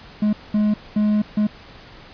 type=tone bursts at uneven times; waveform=triangle; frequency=210.6 Hz; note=G#3; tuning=24 cents sharp; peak=-13 dBFS; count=4; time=0.22-0.33 / 0.54-0.74 / 0.96-1.22 / 1.37-1.47 s; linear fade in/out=5 ms; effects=pink hiss -43 dBFS RMS until 2.13 s + resampled to 11025 Hz